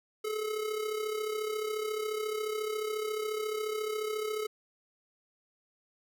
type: tone with amplitude modulation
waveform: square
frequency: 429.7 Hz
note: A4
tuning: 41 cents flat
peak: -30 dBFS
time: 0.24-4.47 s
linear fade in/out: 10 ms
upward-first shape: sine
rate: 34.2 Hz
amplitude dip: 55%
effects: none